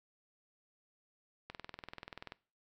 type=click train; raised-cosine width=0.3 ms; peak=-28 dBFS; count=18; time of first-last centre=1.5-2.321 s; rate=20.7 Hz; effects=noise-tail reverb RT60 0.4 s tail -22 dB re dry